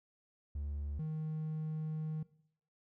triangle tone pair in turn, 72.6 / 156.12 Hz, D2 / D#3, -19 / +6 cents, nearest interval octave + minor second, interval 1325 cents, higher second, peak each -34 / -33 dBFS, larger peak second, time 0.55-0.99 / 0.99-2.23 s, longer second, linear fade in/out 5 ms, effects noise-tail reverb RT60 0.7 s tail -21 dB re dry + tanh soft clip ceiling -29 dBFS

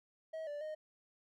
triangle tone with pitch steps, 639 / 585 / 618 Hz, D#5 / D5 / D#5, +46 / -7 / -12 cents, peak -38 dBFS, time 0.33-0.75 s, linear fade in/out 10 ms, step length 140 ms, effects none

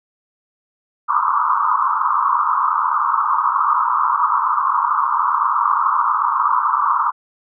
white band-pass noise, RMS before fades -17 dBFS, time 1.08-7.12 s, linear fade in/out 20 ms, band 930 to 1300 Hz, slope 96 dB/octave, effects none

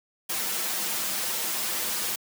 white noise with comb filter, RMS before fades -29 dBFS, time 0.29-2.16 s, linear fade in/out 10 ms, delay 7.1 ms, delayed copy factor -0.8, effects high-pass 150 Hz 12 dB/octave

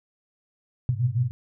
sine tone cluster, 103.7 / 115.2 / 122.1 / 128.3 Hz, G#2 / A#2 / B2 / C3, -2 / -20 / -19 / -34 cents, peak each -31 / -33 / -24 / -26 dBFS, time 0.89-1.31 s, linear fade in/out 0 ms, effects none

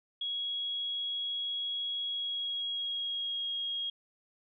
sine tone with pitch glide, 3322 to 3274 Hz, G#7 to G#7, 0 to -25 cents, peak -32 dBFS, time 0.21-3.9 s, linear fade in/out 5 ms, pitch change -25 cents, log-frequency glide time 2.03-3.48 s, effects none

